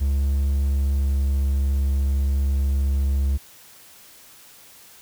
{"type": "tone with pitch glide", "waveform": "triangle", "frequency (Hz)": [69.3, 68.7], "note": ["C#2", "C#2"], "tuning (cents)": [0, -15], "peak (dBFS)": -16, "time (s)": [0, 3.38], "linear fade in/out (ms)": 20, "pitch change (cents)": -15, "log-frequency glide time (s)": [0.73, 1.27], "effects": ["white hiss -48 dBFS RMS until 5.01 s"]}